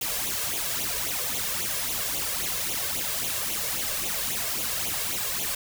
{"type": "noise with flanger", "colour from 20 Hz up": "white", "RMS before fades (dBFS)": -29, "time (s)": [0.01, 5.55], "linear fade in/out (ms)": 5, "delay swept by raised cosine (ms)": [0.29, 1.89], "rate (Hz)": 3.7, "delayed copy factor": 0.75, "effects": []}